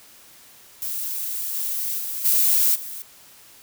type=noise with level steps; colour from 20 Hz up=violet; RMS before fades=-28 / -26 / -29 / -18 / -34 dBFS; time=0.82-3.02 s; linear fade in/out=0 ms; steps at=1.54 / 1.98 / 2.24 / 2.74 s; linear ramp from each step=20 ms; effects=white hiss -49 dBFS RMS until 3.62 s